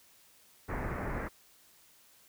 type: low-pass noise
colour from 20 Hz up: pink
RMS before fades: -36 dBFS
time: 0.68-1.29 s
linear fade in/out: 20 ms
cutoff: 2100 Hz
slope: 48 dB/octave
effects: white hiss -62 dBFS RMS until 2.28 s